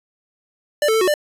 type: tone with pitch steps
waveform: square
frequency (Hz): 591 / 440.8 / 443.8 / 369.3 / 594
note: D5 / A4 / A4 / F#4 / D5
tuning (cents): +11 / +3 / +15 / -3 / +20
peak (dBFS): -15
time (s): 0.82-1.14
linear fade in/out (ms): 2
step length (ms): 64
effects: resampled to 32000 Hz